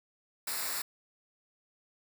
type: noise with comb filter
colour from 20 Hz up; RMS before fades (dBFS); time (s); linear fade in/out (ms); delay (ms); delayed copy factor
white; -35; 0.47-0.82; 5; 0.32; -0.7
effects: none